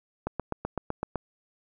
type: click train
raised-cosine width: 1 ms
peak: -15 dBFS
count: 8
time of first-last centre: 0.27-1.157 s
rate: 7.89 Hz
effects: none